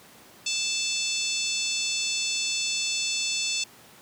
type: harmonic tone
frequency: 880 Hz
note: A5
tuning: in tune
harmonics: 3 / 4 / 5 / 6 / 7 / 8 / 9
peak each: -31 / -32 / -33 / -34 / -34 / -35 / -36 dBFS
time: 0.46-3.64 s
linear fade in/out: 5 ms
effects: pink hiss -51 dBFS RMS until 4.01 s + high-pass 150 Hz 12 dB/octave